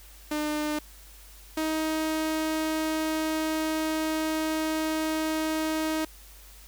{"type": "tone pair in turn", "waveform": "sawtooth", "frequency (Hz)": [301.5, 314.8], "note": ["D4", "D#4"], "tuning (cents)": [46, 20], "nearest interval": "minor second", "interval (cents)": 74, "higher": "second", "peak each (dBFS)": [-23, -22], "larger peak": "second", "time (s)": [[0.31, 0.79], [1.57, 6.05]], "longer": "second", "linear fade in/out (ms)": 5, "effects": ["added 50 Hz sine -49 dBFS peak until 6.67 s", "white hiss -52 dBFS RMS until 6.67 s"]}